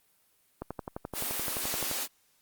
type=click train; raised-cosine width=1 ms; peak=-21 dBFS; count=16; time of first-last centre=0.62-1.913 s; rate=11.6 Hz
type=high-pass noise; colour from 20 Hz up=white; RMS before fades=-33 dBFS; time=1.13-2.08 s; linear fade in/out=50 ms; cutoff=220 Hz; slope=48 dB/octave
effects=white hiss -68 dBFS RMS until 2.41 s + Opus 32 kbps